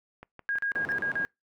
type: click train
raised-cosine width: 0.5 ms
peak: -29 dBFS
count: 4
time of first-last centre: 0.23-0.719 s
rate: 6.13 Hz
type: tone bursts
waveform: sine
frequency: 1631 Hz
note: G#6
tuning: 32 cents flat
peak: -26 dBFS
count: 6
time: 0.49-1.25 s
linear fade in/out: 0 ms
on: 95 ms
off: 38 ms
type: band-pass noise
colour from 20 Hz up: white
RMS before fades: -42 dBFS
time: 0.75-1.25 s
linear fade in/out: 0 ms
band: 100 to 700 Hz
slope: 12 dB/octave
type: tone with exponential growth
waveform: triangle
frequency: 1760 Hz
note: A6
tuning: in tune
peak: -31 dBFS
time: 0.84-0.92 s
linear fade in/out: 0 ms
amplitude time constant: 17 ms
effects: noise-tail reverb RT60 0.2 s tail -26 dB re dry